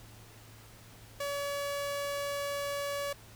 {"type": "tone", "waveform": "sawtooth", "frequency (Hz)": 568, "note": "C#5", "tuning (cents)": 42, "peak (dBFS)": -29, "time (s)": [1.2, 3.13], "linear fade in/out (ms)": 5, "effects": ["added 110 Hz sine -55 dBFS peak until 3.35 s", "pink hiss -55 dBFS RMS until 3.35 s"]}